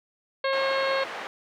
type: harmonic tone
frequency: 540 Hz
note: C#5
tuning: 45 cents flat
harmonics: 1 / 2 / 3 / 4 / 5 / 6 / 7 / 8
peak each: -25 / -30 / -32 / -34 / -39 / -40 / -41 / -37 dBFS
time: 0.44-1.04 s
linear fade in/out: 5 ms
type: band-pass noise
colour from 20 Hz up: pink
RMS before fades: -36 dBFS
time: 0.53-1.27 s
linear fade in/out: 0 ms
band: 610 to 2300 Hz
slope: 12 dB/octave
effects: none